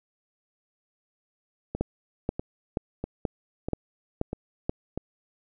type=two click trains; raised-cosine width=2 ms; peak=-12 / -17 dBFS; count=7 / 6; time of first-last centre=1.81-4.695 / 1.75-4.976 s; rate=2.08 / 1.55 Hz; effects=none